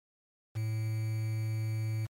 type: tone with quantisation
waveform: triangle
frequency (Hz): 110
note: A2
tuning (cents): 0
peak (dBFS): -28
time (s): 0.55-2.07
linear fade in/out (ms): 20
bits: 8
effects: MP3 64 kbps